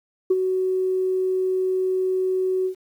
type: tone with ADSR envelope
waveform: sine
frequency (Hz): 373.5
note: F#4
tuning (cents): +16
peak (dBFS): -12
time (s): 0.3-2.75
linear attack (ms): 9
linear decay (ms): 36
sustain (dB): -7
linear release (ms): 94
effects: tanh soft clip ceiling -10 dBFS + 9-bit

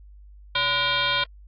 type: tone with frequency modulation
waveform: sine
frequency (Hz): 2338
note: D7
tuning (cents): -8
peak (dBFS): -20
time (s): 0.55-1.24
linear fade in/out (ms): 5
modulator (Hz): 442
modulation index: 3.5
effects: added 50 Hz sine -44 dBFS peak until 1.47 s + AAC 64 kbps

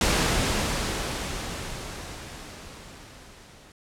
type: noise with level ramp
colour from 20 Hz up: pink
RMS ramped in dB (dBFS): -21 to -51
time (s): 0.01-3.72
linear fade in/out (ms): 2
effects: low-pass 9000 Hz 12 dB/octave

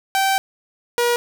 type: tone pair in turn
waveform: sawtooth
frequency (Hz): 776 / 479.1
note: G5 / A#4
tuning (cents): -18 / +47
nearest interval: minor sixth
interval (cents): 835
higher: first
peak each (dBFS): -12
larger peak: neither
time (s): 0.15-0.38 / 0.98-1.16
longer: first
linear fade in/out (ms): 0
effects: none

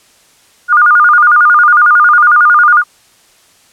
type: tone with vibrato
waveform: sine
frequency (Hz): 1316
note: E6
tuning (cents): -3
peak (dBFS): -3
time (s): 0.68-2.84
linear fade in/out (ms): 50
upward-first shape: square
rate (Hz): 11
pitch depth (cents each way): 150
effects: white hiss -47 dBFS RMS until 3.72 s + low-pass 10000 Hz 12 dB/octave

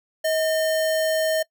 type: tone with sample-and-hold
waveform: sine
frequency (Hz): 635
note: D#5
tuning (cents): +35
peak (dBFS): -19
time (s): 0.24-1.43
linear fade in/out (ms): 10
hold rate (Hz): 2450
effects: noise-tail reverb RT60 0.1 s tail -23 dB re dry

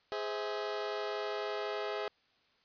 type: chord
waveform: sawtooth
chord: Ab augmented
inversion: none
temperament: just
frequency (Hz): 415.3 / 519.1 / 648.9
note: Ab4 / C5 / E5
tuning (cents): 0 / -14 / -27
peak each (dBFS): -33 / -38 / -36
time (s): 0.12-2.08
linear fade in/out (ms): 0
effects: white hiss -70 dBFS RMS until 2.64 s + resampled to 11025 Hz

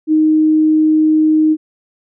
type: tone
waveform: sine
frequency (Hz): 311.1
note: D#4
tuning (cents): 0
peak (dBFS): -8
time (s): 0.07-1.57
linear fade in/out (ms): 50
effects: none

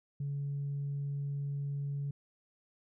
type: tone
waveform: sine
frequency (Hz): 141.5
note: C#3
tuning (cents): +36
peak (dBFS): -32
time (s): 0.2-2.11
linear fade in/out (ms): 5
effects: tanh soft clip ceiling -30 dBFS

